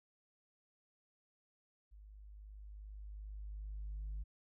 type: tone with level ramp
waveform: sine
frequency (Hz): 51.3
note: G#1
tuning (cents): -21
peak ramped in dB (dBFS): -54 to -37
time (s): 1.91-4.24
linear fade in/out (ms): 20
effects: tanh soft clip ceiling -38 dBFS